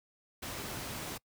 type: noise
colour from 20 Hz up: pink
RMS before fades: -40 dBFS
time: 0.42-1.18 s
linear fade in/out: 10 ms
effects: noise-tail reverb RT60 0.1 s tail -25 dB re dry + high-pass 60 Hz 12 dB/octave